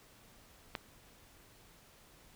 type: click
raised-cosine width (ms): 0.3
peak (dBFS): -20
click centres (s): 0.752
effects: pink hiss -61 dBFS RMS until 2.35 s